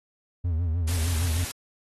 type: tone with vibrato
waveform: triangle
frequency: 83.6 Hz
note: E2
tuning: 25 cents sharp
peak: -21 dBFS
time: 0.44-1.45 s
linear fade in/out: 10 ms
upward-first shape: sine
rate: 6.5 Hz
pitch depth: 110 cents each way
type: noise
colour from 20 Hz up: white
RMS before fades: -34 dBFS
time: 0.87-1.52 s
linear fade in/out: 10 ms
effects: AAC 32 kbps